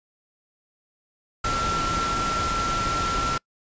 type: tone in noise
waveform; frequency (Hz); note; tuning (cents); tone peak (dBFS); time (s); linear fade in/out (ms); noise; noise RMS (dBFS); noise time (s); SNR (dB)
sine; 1354; E6; +46; -24; 1.44-3.38; 5; pink; -28; 1.44-3.38; +1
effects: noise-tail reverb RT60 0.1 s tail -26 dB re dry + resampled to 16000 Hz